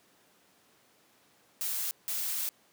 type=noise bursts at uneven times; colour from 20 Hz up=blue; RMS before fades=-33 dBFS; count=2; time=1.61-1.91 / 2.08-2.49 s; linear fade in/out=0 ms; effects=pink hiss -64 dBFS RMS until 2.72 s + high-pass 200 Hz 12 dB/octave